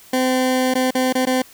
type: tone with dropouts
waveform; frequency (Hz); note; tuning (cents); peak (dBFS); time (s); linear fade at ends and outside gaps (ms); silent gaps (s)
20% pulse; 257; C4; -31; -11; 0.13-1.42; 5; 0.74-0.752 / 0.908-0.95 / 1.127-1.151 / 1.254-1.269
effects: white hiss -46 dBFS RMS until 1.53 s